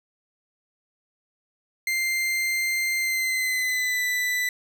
40% pulse tone with pitch glide, 2093 to 1988.1 Hz, C7 to B6, 0 to +11 cents, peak -22 dBFS, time 1.87-4.49 s, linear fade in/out 2 ms, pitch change -89 cents, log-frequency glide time 2.98-4.03 s, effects none

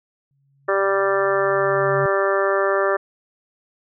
sine tone with exponential growth, 138.59 Hz, C#3, in tune, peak -23 dBFS, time 0.31-2.06 s, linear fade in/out 0 ms, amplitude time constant 380 ms
harmonic tone, 196 Hz, G3, in tune, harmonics 2 / 3 / 4 / 5 / 6 / 7 / 8 / 9, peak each -21 / -21 / -31 / -31 / -24 / -28 / -31 / -27 dBFS, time 0.68-2.97 s, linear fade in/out 10 ms
effects none

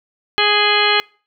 harmonic tone with a mistuned harmonic, 415.3 Hz, G#4, in tune, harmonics 1 / 2 / 3 / 4 / 5 / 6 / 7 / 8 / 10, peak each -21 / -21 / -21 / -21 / -21 / -21 / -21 / -21 / -21 dBFS, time 0.38-1 s, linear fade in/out 0 ms, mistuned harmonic 7, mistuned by +42 cents, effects noise-tail reverb RT60 0.4 s tail -26 dB re dry

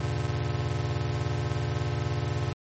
square chord, E diminished seventh, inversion none, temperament just, 82.41 / 98.89 / 118.67 / 142.4 Hz, E2 / G2 / Bb2 / Db3, 0 / +16 / +31 / +47 cents, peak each -36 / -34 / -31 / -33 dBFS, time 0-2.53 s, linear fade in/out 5 ms, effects low-pass 8000 Hz 12 dB/octave + MP3 32 kbps

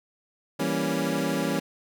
25% pulse chord, E diminished seventh, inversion none, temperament equal, 164.81 / 196 / 233.1 / 277.2 Hz, E3 / G3 / Bb3 / Db4, 0 / 0 / 0 / 0 cents, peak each -27 / -27 / -28 / -25 dBFS, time 0.59-1.6 s, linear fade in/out 10 ms, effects none

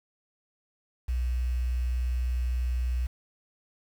sine tone with quantisation, 61.74 Hz, B1, in tune, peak -25 dBFS, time 1.08-3.07 s, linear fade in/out 10 ms, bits 8, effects none

